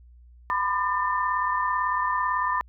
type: tone cluster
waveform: sine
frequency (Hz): 972 / 1010 / 1200 / 1792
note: B5 / B5 / D6 / A6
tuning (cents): -28 / +39 / +37 / +31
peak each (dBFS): -33 / -25 / -28 / -30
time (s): 0.5-2.61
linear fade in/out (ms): 0
effects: added 60 Hz sine -48 dBFS peak until 2.68 s